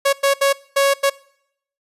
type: tone bursts at uneven times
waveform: sawtooth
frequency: 554.4 Hz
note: C#5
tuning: in tune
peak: -9 dBFS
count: 5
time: 0.05-0.13 / 0.23-0.34 / 0.41-0.53 / 0.76-0.94 / 1.03-1.1 s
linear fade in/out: 10 ms
effects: noise-tail reverb RT60 0.7 s tail -22 dB re dry + resampled to 32000 Hz